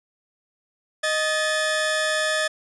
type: tone pair together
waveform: sawtooth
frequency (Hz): 622.3 / 1729.9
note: D#5 / A6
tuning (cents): 0 / -30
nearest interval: octave + tritone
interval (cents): 1770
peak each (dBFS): -20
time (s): 1.03-2.48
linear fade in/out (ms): 10
effects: resampled to 24000 Hz